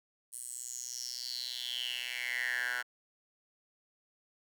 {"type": "tone with high-pass filter sweep", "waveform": "10% pulse", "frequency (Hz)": 123.47, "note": "B2", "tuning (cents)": 0, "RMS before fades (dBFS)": -38, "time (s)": [0.32, 2.83], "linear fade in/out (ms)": 20, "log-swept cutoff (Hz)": [9500, 1400], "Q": 6.9, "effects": []}